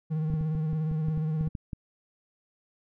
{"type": "tone with vibrato", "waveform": "triangle", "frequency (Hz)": 156.6, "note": "D#3", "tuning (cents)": 11, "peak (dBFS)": -24, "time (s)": [0.1, 1.49], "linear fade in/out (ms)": 20, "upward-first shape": "sine", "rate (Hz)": 17, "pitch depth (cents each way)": 39}
{"type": "clicks", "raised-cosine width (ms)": 5, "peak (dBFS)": -22, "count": 12, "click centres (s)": [0.302, 0.338, 0.41, 0.551, 0.731, 0.915, 1.085, 1.176, 1.41, 1.475, 1.552, 1.732]}
{"effects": []}